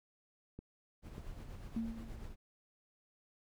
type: clicks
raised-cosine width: 3 ms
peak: -34 dBFS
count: 2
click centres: 0.59 / 1.181 s
type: noise with tremolo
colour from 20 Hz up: brown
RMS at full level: -46 dBFS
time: 1.02-2.36 s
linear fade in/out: 50 ms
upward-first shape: sine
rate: 8.4 Hz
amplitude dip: 40%
type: tone with exponential decay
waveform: sine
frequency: 227.2 Hz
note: A#3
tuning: 44 cents flat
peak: -32 dBFS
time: 1.76-2.36 s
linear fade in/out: 5 ms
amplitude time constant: 130 ms
effects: none